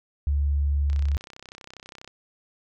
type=tone; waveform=sine; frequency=71.5 Hz; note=D2; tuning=46 cents flat; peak=-20 dBFS; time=0.27-1.17 s; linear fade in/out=0 ms
type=click train; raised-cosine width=0.2 ms; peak=-25 dBFS; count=39; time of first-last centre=0.9-2.076 s; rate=32.3 Hz
effects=none